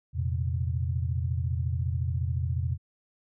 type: chord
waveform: sine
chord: F suspended fourth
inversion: none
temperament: equal with one note detuned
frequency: 85.36 / 116.54 / 130.81 Hz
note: F2 / Bb2 / C3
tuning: -39 / 0 / 0 cents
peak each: -28 / -32 / -32 dBFS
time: 0.13-2.78 s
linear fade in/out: 50 ms
effects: none